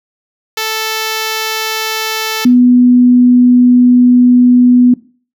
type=tone pair in turn; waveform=5% pulse / sine; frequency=440 / 246.9 Hz; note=A4 / B3; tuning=0 / 0 cents; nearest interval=minor seventh; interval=1000 cents; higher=first; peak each=-3 dBFS; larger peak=neither; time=0.57-2.45 / 2.45-4.94 s; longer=second; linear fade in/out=5 ms; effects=noise-tail reverb RT60 0.4 s tail -20 dB re dry